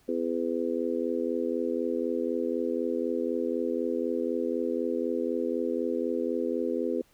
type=harmonic tone; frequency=84 Hz; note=E2; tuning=33 cents sharp; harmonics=3 / 4 / 5 / 6; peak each=-32 / -32 / -32 / -32 dBFS; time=0.08-7.02 s; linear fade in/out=10 ms; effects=pink hiss -64 dBFS RMS until 7.13 s

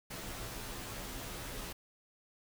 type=noise with comb filter; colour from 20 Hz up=pink; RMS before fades=-43 dBFS; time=0.1-1.73 s; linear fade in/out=10 ms; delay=13 ms; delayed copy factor=-0.9; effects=none

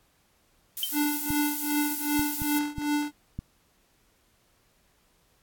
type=noise; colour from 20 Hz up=violet; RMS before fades=-31 dBFS; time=0.77-2.59 s; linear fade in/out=2 ms
type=tone with exponential decay; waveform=sine; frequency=3102 Hz; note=G7; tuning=19 cents flat; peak=-21 dBFS; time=0.83-0.92 s; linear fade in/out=1 ms; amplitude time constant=19 ms
type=tone with tremolo; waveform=square; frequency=294.6 Hz; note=D4; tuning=6 cents sharp; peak=-23 dBFS; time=0.92-3.12 s; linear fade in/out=50 ms; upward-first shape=triangle; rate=2.6 Hz; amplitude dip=95%
type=clicks; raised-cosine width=5 ms; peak=-21 dBFS; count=5; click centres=1.305 / 2.194 / 2.419 / 2.783 / 3.39 s
effects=pink hiss -66 dBFS RMS until 5.42 s + AAC 64 kbps

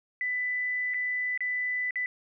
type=tone with dropouts; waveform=sine; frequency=1993 Hz; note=B6; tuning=15 cents sharp; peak=-27 dBFS; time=0.21-2.06 s; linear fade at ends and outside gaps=1 ms; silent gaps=0.938-0.943 / 1.376-1.406 / 1.908-1.957 s; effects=none

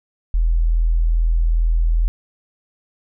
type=tone; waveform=sine; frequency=41.2 Hz; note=E1; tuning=in tune; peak=-13 dBFS; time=0.34-2.08 s; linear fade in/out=0 ms; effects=none

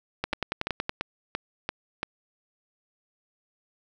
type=two click trains; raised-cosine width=0.3 ms; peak=-12 / -11 dBFS; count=6 / 8; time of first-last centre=0.33-2.031 / 0.24-0.894 s; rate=2.94 / 10.7 Hz; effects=none

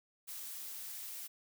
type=noise; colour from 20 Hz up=blue; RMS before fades=-45 dBFS; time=0.27-1.28 s; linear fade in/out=20 ms; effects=none

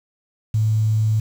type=tone with quantisation; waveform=sine; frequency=109 Hz; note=A2; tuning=16 cents flat; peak=-15 dBFS; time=0.54-1.2 s; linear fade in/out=5 ms; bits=7; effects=none

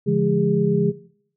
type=tone cluster; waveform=sine; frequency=142.5 / 171.5 / 209 / 407.4 Hz; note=C#3 / F3 / G#3 / G#4; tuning=+48 / -31 / +11 / -33 cents; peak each=-22 dBFS; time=0.06-0.92 s; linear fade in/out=20 ms; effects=noise-tail reverb RT60 0.6 s tail -18 dB re dry

